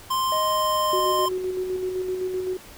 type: tone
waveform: square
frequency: 1046.5 Hz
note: C6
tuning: in tune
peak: -22 dBFS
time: 0.1-1.29 s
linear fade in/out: 10 ms
type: tone with pitch glide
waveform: triangle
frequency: 622.3 to 612.7 Hz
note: D#5 to D#5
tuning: 0 to -27 cents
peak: -24 dBFS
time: 0.32-1.26 s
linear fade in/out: 2 ms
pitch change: -27 cents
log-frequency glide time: 0.44-0.89 s
type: tone with tremolo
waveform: sine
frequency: 370 Hz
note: F#4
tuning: in tune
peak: -23 dBFS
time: 0.93-2.57 s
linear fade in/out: 2 ms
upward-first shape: square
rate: 7.8 Hz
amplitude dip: 35%
effects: pink hiss -45 dBFS RMS until 2.77 s